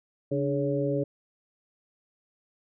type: harmonic tone with a mistuned harmonic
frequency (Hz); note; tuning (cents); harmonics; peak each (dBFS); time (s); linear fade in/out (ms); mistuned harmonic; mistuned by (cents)
139.9; C#3; +16; 1 / 2 / 3 / 4; -30 / -30 / -30 / -30; 0.31-1.04; 10; 2; +75
effects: none